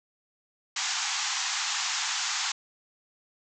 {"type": "band-pass noise", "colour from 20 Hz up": "white", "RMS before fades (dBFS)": -30, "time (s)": [0.76, 2.52], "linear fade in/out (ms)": 5, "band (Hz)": [750, 7400], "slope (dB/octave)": 96, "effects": []}